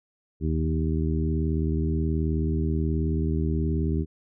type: harmonic tone with a mistuned harmonic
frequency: 78.7 Hz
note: D#2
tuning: 20 cents sharp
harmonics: 1 / 2 / 3 / 4 / 5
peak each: -25 / -28 / -31 / -32 / -34 dBFS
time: 0.4-4.06 s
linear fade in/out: 50 ms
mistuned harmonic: 1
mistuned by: -37 cents
effects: none